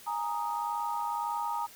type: chord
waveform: sine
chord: Ab suspended second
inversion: none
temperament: equal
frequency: 830.6 / 932.3 / 1244.5 Hz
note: Ab5 / Bb5 / Eb6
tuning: 0 / 0 / 0 cents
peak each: -36 / -32 / -37 dBFS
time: 0.06-1.67 s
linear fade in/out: 20 ms
effects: white hiss -52 dBFS RMS until 1.75 s